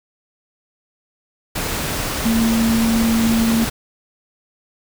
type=tone in noise; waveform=sine; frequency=227.2 Hz; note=A#3; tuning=44 cents flat; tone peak=-14 dBFS; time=2.25-3.65 s; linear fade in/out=10 ms; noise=pink; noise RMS=-23 dBFS; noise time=1.55-3.7 s; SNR=+6 dB; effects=none